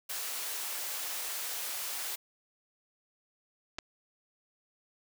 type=high-pass noise; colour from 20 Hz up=white; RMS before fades=-37 dBFS; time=0.09-2.16 s; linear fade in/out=10 ms; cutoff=530 Hz; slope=12 dB/octave
type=clicks; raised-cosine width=0.2 ms; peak=-21 dBFS; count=2; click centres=3.785 / 3.788 s
effects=none